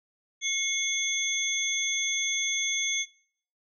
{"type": "tone cluster", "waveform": "sine", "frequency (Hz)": [2177, 3419, 6310], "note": ["C#7", "G#7", "G8"], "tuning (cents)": [-32, 50, 10], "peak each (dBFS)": -30, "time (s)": [0.41, 3.06], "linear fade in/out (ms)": 50, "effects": ["noise-tail reverb RT60 0.6 s tail -23 dB re dry"]}